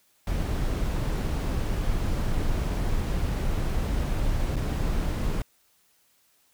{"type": "noise with dropouts", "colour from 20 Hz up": "brown", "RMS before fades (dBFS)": -26, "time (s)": [0.27, 5.42], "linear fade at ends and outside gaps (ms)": 2, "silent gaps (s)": [4.559, 4.565], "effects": ["white hiss -65 dBFS RMS until 6.53 s"]}